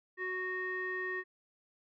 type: tone with low-pass filter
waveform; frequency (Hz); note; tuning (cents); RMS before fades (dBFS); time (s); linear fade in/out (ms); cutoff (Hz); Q
square; 370; F#4; 0; -37; 0.17-1.24; 50; 1800; 9.2
effects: none